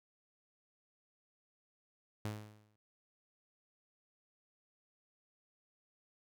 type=tone with exponential decay; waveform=sawtooth; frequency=106.2 Hz; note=G#2; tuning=39 cents sharp; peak=-32 dBFS; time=2.25-2.76 s; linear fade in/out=0 ms; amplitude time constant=110 ms; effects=none